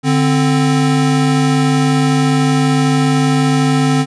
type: tone pair together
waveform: square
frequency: 146.82 / 261.6 Hz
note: D3 / C4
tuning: 0 / 0 cents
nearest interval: minor seventh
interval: 1000 cents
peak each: -14 dBFS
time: 0.03-4.06 s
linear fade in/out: 50 ms
effects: resampled to 22050 Hz